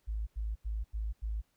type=tone bursts; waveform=sine; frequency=53.8 Hz; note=A1; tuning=38 cents flat; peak=-32 dBFS; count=5; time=0.07-1.418 s; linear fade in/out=20 ms; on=200 ms; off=87 ms; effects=pink hiss -75 dBFS RMS until 1.56 s